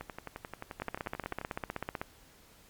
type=two click trains; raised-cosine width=0.5 ms; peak=-24 / -19 dBFS; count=17 / 20; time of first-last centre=0.01-1.414 / 0.82-2.015 s; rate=11.4 / 15.9 Hz; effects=pink hiss -59 dBFS RMS until 2.69 s + MP3 96 kbps